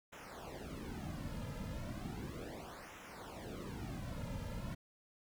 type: noise with flanger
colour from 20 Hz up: brown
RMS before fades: -45 dBFS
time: 0.12-4.75 s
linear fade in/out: 10 ms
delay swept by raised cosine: 0.22 to 2.72 ms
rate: 0.35 Hz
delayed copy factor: -0.95
effects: none